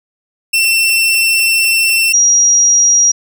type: tone pair in turn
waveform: sawtooth / sine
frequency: 2696 / 5724 Hz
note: E7 / F8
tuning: +38 / +42 cents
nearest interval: octave + minor second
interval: 1304 cents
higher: second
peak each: -6 dBFS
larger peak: neither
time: 0.53-2.13 / 2.13-3.12 s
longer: first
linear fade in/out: 10 ms
effects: none